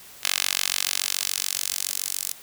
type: tone with high-pass filter sweep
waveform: 10% pulse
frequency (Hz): 47.03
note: F#1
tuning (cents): +29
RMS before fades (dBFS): -27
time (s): 0.23-2.33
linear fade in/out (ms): 10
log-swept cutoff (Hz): 2800 to 7500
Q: 0.81
effects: white hiss -46 dBFS RMS until 2.42 s

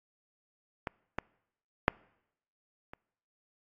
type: clicks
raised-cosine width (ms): 0.5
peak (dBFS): -18 / -16 / -6 / -29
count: 4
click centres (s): 0.872 / 1.186 / 1.881 / 2.935
effects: noise-tail reverb RT60 0.8 s tail -26 dB re dry + AAC 32 kbps

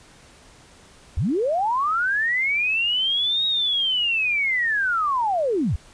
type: linear two-way sweep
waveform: sine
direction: up then down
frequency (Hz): 53.6 to 3800 to 53.6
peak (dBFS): -19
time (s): 1.17-5.76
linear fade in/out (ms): 5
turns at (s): 3.46
effects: pink hiss -50 dBFS RMS until 5.93 s + resampled to 22050 Hz

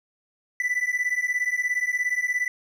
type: beating tone pair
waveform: triangle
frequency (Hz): 1975.5 / 1992.5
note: B6 / B6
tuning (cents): 0 / +15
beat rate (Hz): 17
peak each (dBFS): -24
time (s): 0.6-2.48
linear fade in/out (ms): 2
effects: none

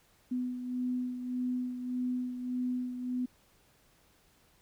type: beating tone pair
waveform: sine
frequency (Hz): 249.8 / 251.5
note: B3 / B3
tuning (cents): +20 / +32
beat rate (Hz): 1.7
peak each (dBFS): -32 / -40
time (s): 0.31-3.26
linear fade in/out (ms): 10
effects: pink hiss -66 dBFS RMS until 4.61 s

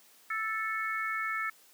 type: harmonic tone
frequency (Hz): 440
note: A4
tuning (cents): 0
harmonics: 3 / 4 / 5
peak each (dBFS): -34 / -35 / -36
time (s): 0.3-1.5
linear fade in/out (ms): 5
effects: white hiss -60 dBFS RMS until 1.73 s + high-pass 200 Hz 12 dB/octave

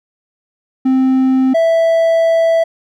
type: tone pair in turn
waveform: triangle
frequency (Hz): 261.6 / 659.2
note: C4 / E5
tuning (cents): 0 / 0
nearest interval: octave + major third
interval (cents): 1600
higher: second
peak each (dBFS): -7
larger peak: neither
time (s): 0.85-1.54 / 1.54-2.64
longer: second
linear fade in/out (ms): 10
effects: none

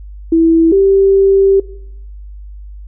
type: tone pair in turn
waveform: sine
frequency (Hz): 328.4 / 390.5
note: E4 / G4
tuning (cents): -6 / -7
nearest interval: minor third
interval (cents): 299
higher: second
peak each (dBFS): -6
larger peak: neither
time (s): 0.32-0.72 / 0.72-1.6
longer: second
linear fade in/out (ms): 5
effects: noise-tail reverb RT60 0.8 s tail -19 dB re dry + added 50 Hz sine -28 dBFS peak until 2.87 s

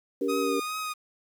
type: chord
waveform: sine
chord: G diminished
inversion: second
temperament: just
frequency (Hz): 282.2 / 392 / 470.4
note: Db4 / G4 / Bb4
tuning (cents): +31 / 0 / +16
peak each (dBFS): -29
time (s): 0.21-0.6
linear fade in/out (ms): 5
type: tone with vibrato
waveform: sawtooth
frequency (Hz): 1244.5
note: D#6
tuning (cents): 0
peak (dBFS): -27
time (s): 0.28-0.94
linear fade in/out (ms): 20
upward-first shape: triangle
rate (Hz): 2.5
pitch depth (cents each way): 35
effects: 9-bit

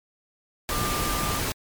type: tone in noise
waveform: sine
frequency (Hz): 1193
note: D6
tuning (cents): +27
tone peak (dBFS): -30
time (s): 0.71-1.39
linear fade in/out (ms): 0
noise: pink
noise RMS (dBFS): -27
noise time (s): 0.69-1.52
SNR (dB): -6
effects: MP3 96 kbps

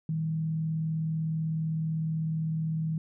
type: tone with frequency modulation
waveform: sine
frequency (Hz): 159.3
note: D#3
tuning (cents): +41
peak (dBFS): -27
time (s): 0.09-2.98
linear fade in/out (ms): 2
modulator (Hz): 39.9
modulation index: 0.29
effects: none

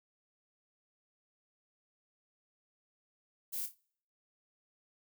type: noise with echo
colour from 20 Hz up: violet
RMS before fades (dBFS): -38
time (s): 3.52-3.67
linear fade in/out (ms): 20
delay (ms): 28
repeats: 3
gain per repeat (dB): -9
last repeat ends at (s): 3.754
effects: noise-tail reverb RT60 0.6 s tail -26 dB re dry

